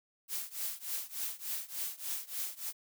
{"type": "noise with tremolo", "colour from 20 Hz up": "blue", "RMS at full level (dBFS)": -35, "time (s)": [0.28, 2.73], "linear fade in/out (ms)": 50, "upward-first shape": "triangle", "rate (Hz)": 3.4, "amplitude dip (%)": 95, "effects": []}